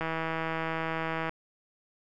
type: click train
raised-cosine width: 0.5 ms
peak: -17 dBFS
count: 209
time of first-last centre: 0.01-1.294 s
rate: 162 Hz
effects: none